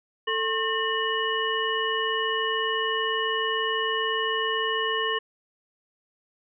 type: tone cluster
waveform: sine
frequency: 443.3 / 1075 / 1809 / 2933 Hz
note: A4 / C6 / A6 / F#7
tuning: +13 / +47 / +48 / -16 cents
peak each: -29 dBFS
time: 0.27-5.19 s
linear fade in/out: 10 ms
effects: none